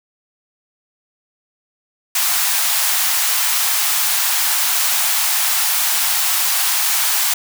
white high-pass noise, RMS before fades -17 dBFS, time 2.15-7.34 s, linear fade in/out 5 ms, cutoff 700 Hz, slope 48 dB/octave, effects none

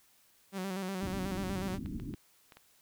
sawtooth tone with vibrato, 190 Hz, F#3, 46 cents sharp, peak -31 dBFS, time 0.52-1.79 s, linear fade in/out 50 ms, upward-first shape square, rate 8.2 Hz, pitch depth 51 cents each way
white low-pass noise, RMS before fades -40 dBFS, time 1.02-2.15 s, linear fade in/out 2 ms, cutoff 310 Hz, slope 48 dB/octave
clicks, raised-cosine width 0.3 ms, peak -35 dBFS, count 5, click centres 1.86 / 1.999 / 2.139 / 2.522 / 2.57 s
effects white hiss -66 dBFS RMS until 2.81 s

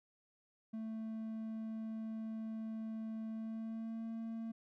triangle tone with pitch glide, 221.4 to 226.1 Hz, A3 to A3, +11 to +47 cents, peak -38 dBFS, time 0.73-4.52 s, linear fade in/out 10 ms, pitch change +36 cents, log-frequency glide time 3.3-4.07 s, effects none

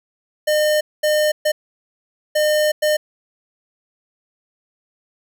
square tone bursts at uneven times, 607 Hz, D#5, 43 cents flat, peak -15 dBFS, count 5, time 0.47-0.81 / 1.03-1.32 / 1.45-1.52 / 2.35-2.72 / 2.82-2.97 s, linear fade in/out 10 ms, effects none

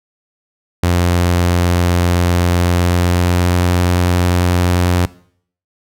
sawtooth tone with pitch glide, 87.8 to 88.87 Hz, F2 to F2, +10 to +31 cents, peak -7 dBFS, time 0.83-5.06 s, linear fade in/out 5 ms, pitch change +21 cents, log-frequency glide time 2.65-3.65 s, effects noise-tail reverb RT60 0.6 s tail -20 dB re dry

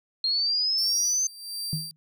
sine linear sweep, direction up, 4186 to 6272 Hz, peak -22 dBFS, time 0.24-1.27 s, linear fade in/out 2 ms
sawtooth tone with tremolo, 4699 Hz, D8, in tune, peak -27 dBFS, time 0.78-1.91 s, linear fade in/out 0 ms, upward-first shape sine, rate 1.4 Hz, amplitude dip 80%
sine tone with exponential decay, 155.56 Hz, D#3, in tune, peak -23 dBFS, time 1.73-1.96 s, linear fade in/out 0 ms, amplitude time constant 49 ms
effects none

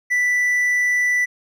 triangle tone, 1975.5 Hz, B6, in tune, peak -14 dBFS, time 0.1-1.26 s, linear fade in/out 20 ms, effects none

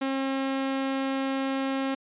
sawtooth tone, 269.1 Hz, C4, 49 cents sharp, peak -22 dBFS, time 0.01-1.95 s, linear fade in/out 10 ms, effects resampled to 8000 Hz

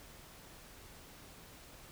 silence, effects pink hiss -55 dBFS RMS until 1.91 s

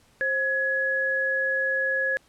sine tone pair together, 530 / 1682.6 Hz, C5 / G#6, +22 / +22 cents, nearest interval octave + minor sixth, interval 2000 cents, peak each -29 / -23 dBFS, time 0.21-2.17 s, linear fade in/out 0 ms, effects pink hiss -60 dBFS RMS until 2.28 s + low-pass 11000 Hz 12 dB/octave

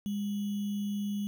sine tone with sample-and-hold, 203.7 Hz, G#3, 33 cents flat, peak -30 dBFS, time 0.06-1.27 s, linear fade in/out 0 ms, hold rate 3150 Hz, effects none

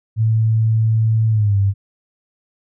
sine tone with pitch glide, 111.2 to 99.07 Hz, A2 to G2, +19 to +19 cents, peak -12 dBFS, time 0.16-1.74 s, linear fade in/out 50 ms, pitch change -200 cents, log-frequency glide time 1.3-1.57 s, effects none

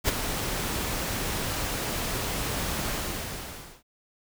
pink noise with ADSR envelope, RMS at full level -22 dBFS, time 0.04-3.83 s, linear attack 45 ms, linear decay 19 ms, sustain -8 dB, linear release 940 ms, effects none

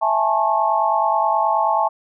sine chord, A major seventh, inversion second, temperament equal with one note detuned, 659.3 / 830.6 / 880 / 1089.1 Hz, E5 / G#5 / A5 / C#6, 0 / 0 / 0 / -31 cents, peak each -22 / -21 / -19 / -22 dBFS, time 0.01-1.89 s, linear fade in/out 20 ms, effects none

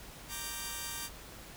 5% pulse chord, G minor, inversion first, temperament equal, 932.3 / 1174.7 / 1568 Hz, Bb5 / D6 / G6, 0 / 0 / 0 cents, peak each -31 dBFS, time 0.28-1.1 s, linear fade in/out 50 ms, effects added 50 Hz sine -55 dBFS peak until 1.56 s + pink hiss -50 dBFS RMS until 1.56 s

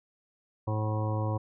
harmonic tone with a mistuned harmonic, 107.7 Hz, A2, 37 cents flat, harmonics 1 / 2 / 3 / 4 / 5 / 7 / 8 / 9 / 10, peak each -28 / -42 / -38 / -44 / -37 / -42 / -49 / -39 / -44 dBFS, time 0.67-1.38 s, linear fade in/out 10 ms, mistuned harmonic 10, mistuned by +19 cents, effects none

